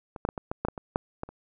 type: clicks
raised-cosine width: 1 ms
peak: -24 / -12 / -14 / -19 / -16 / -13 / -15 / -22 / -10 / -18 / -29 dBFS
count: 11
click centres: 0.162 / 0.251 / 0.289 / 0.378 / 0.515 / 0.65 / 0.685 / 0.778 / 0.959 / 1.234 / 1.29 s
effects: none